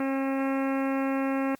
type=harmonic tone; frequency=270 Hz; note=C#4; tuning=45 cents flat; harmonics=1 / 2 / 3 / 4 / 5 / 6 / 7 / 8 / 9 / 10; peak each=-26 / -32 / -36 / -38 / -40 / -42 / -43 / -44 / -45 / -46 dBFS; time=0-1.55 s; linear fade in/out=2 ms; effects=white hiss -61 dBFS RMS until 1.59 s + Opus 24 kbps